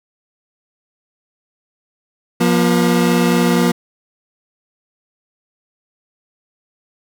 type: tone pair together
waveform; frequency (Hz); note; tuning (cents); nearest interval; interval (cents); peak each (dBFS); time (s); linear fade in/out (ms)
30% pulse; 176 / 240.1; F3 / B3; +14 / -49; perfect fourth; 537; -12; 2.4-3.72; 10
effects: none